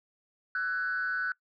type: tone with frequency modulation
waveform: sine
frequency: 1497 Hz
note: F#6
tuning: 20 cents sharp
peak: -27 dBFS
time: 0.55-1.32 s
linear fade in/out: 2 ms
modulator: 161 Hz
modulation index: 0.6
effects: noise-tail reverb RT60 0.1 s tail -22 dB re dry + tanh soft clip ceiling -24 dBFS